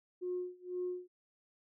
sine tone with tremolo, 360.8 Hz, F#4, 44 cents flat, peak -33 dBFS, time 0.21-1.08 s, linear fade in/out 20 ms, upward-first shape sine, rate 2 Hz, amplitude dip 95%, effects tanh soft clip ceiling -29 dBFS

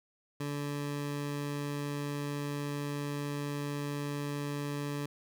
20% pulse tone, 144.4 Hz, D3, 29 cents flat, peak -29 dBFS, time 0.4-5.06 s, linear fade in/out 5 ms, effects none

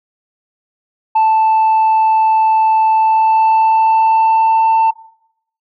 sine tone with pitch glide, 880 to 893.3 Hz, A5 to A5, 0 to +26 cents, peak -6 dBFS, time 1.15-4.91 s, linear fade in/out 10 ms, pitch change +26 cents, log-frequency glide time 2.91-4.74 s, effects noise-tail reverb RT60 0.7 s tail -19 dB re dry + tanh soft clip ceiling -7 dBFS

